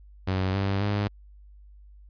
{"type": "tone with pitch steps", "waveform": "sawtooth", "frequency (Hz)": [94.1, 98.21, 102.5], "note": ["F#2", "G2", "G#2"], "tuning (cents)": [30, 4, -22], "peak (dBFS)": -20, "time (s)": [0.27, 1.08], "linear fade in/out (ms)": 10, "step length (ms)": 270, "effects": ["added 50 Hz sine -47 dBFS peak until 2.09 s", "resampled to 11025 Hz"]}